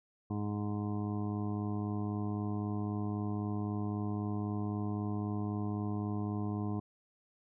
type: harmonic tone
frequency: 103.83 Hz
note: G#2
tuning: in tune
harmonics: 1 / 2 / 3 / 4 / 6 / 7 / 8 / 9 / 10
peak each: -36 / -37 / -40 / -46 / -56 / -48 / -57 / -54 / -50 dBFS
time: 0.3-6.8 s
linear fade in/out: 5 ms
effects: none